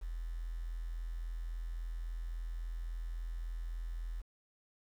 sine tone with quantisation, 41.81 Hz, E1, 25 cents sharp, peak -37 dBFS, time 0.01-4.22 s, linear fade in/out 20 ms, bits 10, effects none

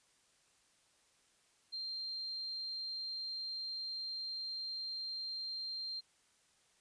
sine tone, 4175 Hz, C8, 5 cents flat, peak -39 dBFS, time 1.72-6.01 s, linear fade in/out 20 ms, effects white hiss -71 dBFS RMS until 6.8 s + resampled to 22050 Hz

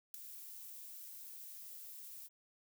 violet noise with ADSR envelope, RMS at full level -39 dBFS, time 0.14-2.29 s, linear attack 3 ms, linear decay 5 ms, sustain -12 dB, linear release 35 ms, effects none

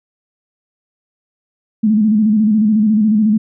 sine tone with vibrato, 214.3 Hz, A3, 45 cents flat, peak -9 dBFS, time 1.83-3.38 s, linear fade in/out 10 ms, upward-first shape square, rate 14 Hz, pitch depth 59 cents each way, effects none

